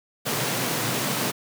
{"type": "high-pass noise", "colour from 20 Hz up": "pink", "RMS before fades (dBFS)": -26, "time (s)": [0.25, 1.32], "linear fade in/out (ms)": 20, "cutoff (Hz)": 110, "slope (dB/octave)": 96, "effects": []}